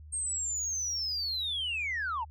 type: linear sweep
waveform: sine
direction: down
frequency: 8580 to 830.6 Hz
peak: -29 dBFS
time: 0.12-2.25 s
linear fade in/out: 20 ms
effects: tanh soft clip ceiling -27 dBFS + added 76 Hz sine -46 dBFS peak until 2.3 s